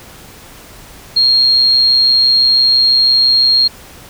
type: tone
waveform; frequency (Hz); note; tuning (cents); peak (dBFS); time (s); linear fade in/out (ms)
sine; 4242; C8; +23; -7; 1.16-3.68; 10
effects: pink hiss -37 dBFS RMS until 4.09 s